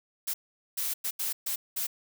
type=noise bursts at uneven times; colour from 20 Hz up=blue; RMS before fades=-31 dBFS; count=6; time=0.27-0.34 / 0.77-0.94 / 1.04-1.11 / 1.19-1.33 / 1.46-1.56 / 1.76-1.87 s; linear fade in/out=10 ms; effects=none